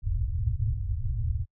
white low-pass noise, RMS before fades -28 dBFS, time 0.02-1.46 s, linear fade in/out 50 ms, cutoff 120 Hz, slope 96 dB/octave, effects noise-tail reverb RT60 0.1 s tail -26 dB re dry

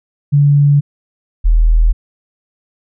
sine tone pair in turn, 143.7 / 40.32 Hz, D3 / E1, -37 / -38 cents, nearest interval octave + minor seventh, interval 2201 cents, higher first, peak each -6 dBFS, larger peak neither, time 0.32-0.81 / 1.44-1.93 s, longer neither, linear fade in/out 20 ms, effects none

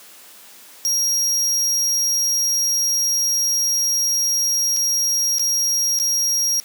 40% pulse tone with dropouts, 5630 Hz, F8, 13 cents sharp, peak -16 dBFS, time 0.85-6.6 s, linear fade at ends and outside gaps 0 ms, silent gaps 4.765-4.769 / 5.384-5.395 / 5.989-5.999 s, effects white hiss -44 dBFS RMS until 6.64 s + high-pass 200 Hz 12 dB/octave

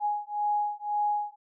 sine beating tone pair, 830.6 / 832.5 Hz, G#5 / G#5, 0 / +4 cents, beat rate 1.9 Hz, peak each -29 dBFS, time 0-1.36 s, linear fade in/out 50 ms, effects none

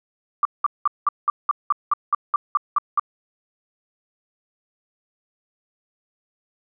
sine tone bursts, 1174.7 Hz, D6, in tune, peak -14 dBFS, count 13, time 0.43-2.996 s, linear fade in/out 2 ms, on 22 ms, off 190 ms, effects none

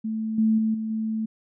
sine tone with level steps, 220 Hz, A3, in tune, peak -25 / -17 / -20 / -26 / -24 dBFS, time 0.04-1.26 s, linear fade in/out 10 ms, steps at 0.38 / 0.58 / 0.74 / 0.9 s, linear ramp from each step 5 ms, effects none

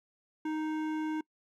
triangle tone with hard clipping, 311.1 Hz, D#4, in tune, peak -33 dBFS, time 0.45-1.21 s, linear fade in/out 5 ms, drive 17 dB, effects noise-tail reverb RT60 0.1 s tail -24 dB re dry

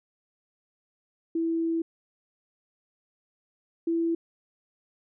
sine tone pair in turn, 329.6 / 332.9 Hz, E4 / E4, 0 / +17 cents, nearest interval unison, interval 17 cents, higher second, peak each -24 / -23 dBFS, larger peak second, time 1.35-1.82 / 3.87-4.15 s, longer first, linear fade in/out 5 ms, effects none

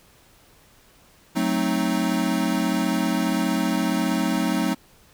square chord, F# diminished seventh, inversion none, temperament equal, 185 / 220 / 261.6 / 311.1 Hz, F#3 / A3 / C4 / Eb4, 0 / 0 / 0 / 0 cents, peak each -27 dBFS, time 1.35-4.75 s, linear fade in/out 20 ms, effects pink hiss -55 dBFS RMS until 5.13 s

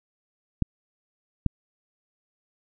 clicks, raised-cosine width 5 ms, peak -9 dBFS, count 2, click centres 0.623 / 1.463 s, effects none

